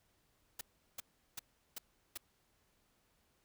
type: noise bursts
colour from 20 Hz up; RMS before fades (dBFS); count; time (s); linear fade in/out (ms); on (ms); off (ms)
white; -43; 5; 0.59-2.175; 5; 21; 370
effects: pink hiss -75 dBFS RMS until 3.44 s